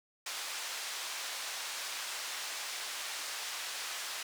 white band-pass noise, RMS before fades -40 dBFS, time 0.26-4.23 s, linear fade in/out 5 ms, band 740 to 6300 Hz, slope 12 dB/octave, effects none

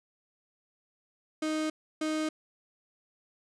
35% pulse tone pair in turn, 311.1 / 311.1 Hz, D#4 / D#4, 0 / 0 cents, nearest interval unison, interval 0 cents, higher neither, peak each -27 dBFS, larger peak neither, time 1.42-1.7 / 2.01-2.29 s, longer neither, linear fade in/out 5 ms, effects resampled to 22050 Hz

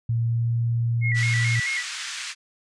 sine tone with pitch glide, 116 to 117.08 Hz, A#2 to A#2, -8 to +8 cents, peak -20 dBFS, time 0.09-1.6 s, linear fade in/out 5 ms, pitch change +16 cents, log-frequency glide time 0.23-0.52 s
sine tone with vibrato, 2054 Hz, C7, 33 cents flat, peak -24 dBFS, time 1.01-1.84 s, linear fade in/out 50 ms, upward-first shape square, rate 4.6 Hz, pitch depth 83 cents each way
pink band-pass noise, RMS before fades -33 dBFS, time 1.14-2.35 s, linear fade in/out 50 ms, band 1500 to 7900 Hz, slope 24 dB/octave
effects resampled to 24000 Hz

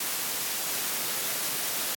white noise, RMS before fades -30 dBFS, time 0-1.95 s, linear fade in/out 5 ms, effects high-pass 150 Hz 12 dB/octave + AAC 64 kbps

